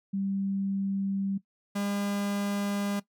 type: tone pair in turn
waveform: sine / 45% pulse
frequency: 195.8 / 202 Hz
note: G3 / G#3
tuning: -2 / -48 cents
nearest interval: minor second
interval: 54 cents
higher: second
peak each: -27 / -28 dBFS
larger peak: first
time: 0.13-1.38 / 1.75-3 s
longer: neither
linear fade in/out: 10 ms
effects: noise-tail reverb RT60 0.1 s tail -17 dB re dry